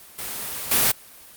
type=noise with level steps; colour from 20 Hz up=white; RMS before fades=-31 / -18 dBFS; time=0.18-0.92 s; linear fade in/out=10 ms; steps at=0.71 s; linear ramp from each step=5 ms; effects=white hiss -46 dBFS RMS until 1.36 s + Opus 32 kbps

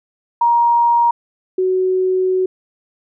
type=tone pair in turn; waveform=sine; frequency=943 / 372.3 Hz; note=A#5 / F#4; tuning=+20 / +11 cents; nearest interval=octave + major third; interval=1609 cents; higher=first; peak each=-10 / -13 dBFS; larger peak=first; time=0.41-1.11 / 1.58-2.46 s; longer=second; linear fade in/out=5 ms; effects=none

